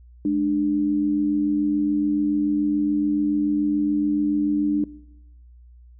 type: tone pair together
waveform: sine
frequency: 210 / 297 Hz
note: G#3 / D4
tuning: +19 / +20 cents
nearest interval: tritone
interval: 601 cents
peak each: -26 / -19 dBFS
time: 0.25-4.84 s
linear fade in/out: 2 ms
effects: noise-tail reverb RT60 1.0 s tail -21 dB re dry + added 60 Hz sine -45 dBFS peak until 5.99 s